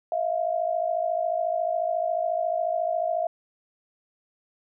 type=tone pair together; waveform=sine; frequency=642.9 / 697 Hz; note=E5 / F5; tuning=-43 / -4 cents; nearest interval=minor second; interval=139 cents; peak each=-26 dBFS; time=0.12-3.27 s; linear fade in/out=2 ms; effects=none